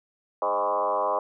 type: tone with frequency modulation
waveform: sine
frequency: 811 Hz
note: G#5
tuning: 41 cents flat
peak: -22 dBFS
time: 0.42-1.19 s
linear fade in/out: 2 ms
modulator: 97.4 Hz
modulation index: 3.4
effects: none